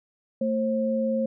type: tone pair together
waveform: sine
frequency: 224.5 / 534 Hz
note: A3 / C5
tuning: +35 / +35 cents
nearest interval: octave + minor third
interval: 1500 cents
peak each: -25 dBFS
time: 0.41-1.26 s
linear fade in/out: 5 ms
effects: none